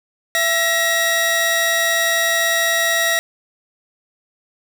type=tone pair together; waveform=sawtooth; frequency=671 / 1902 Hz; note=E5 / A#6; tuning=+31 / +34 cents; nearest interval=octave + tritone; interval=1803 cents; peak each=-17 / -13 dBFS; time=0.35-3.19 s; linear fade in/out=0 ms; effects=none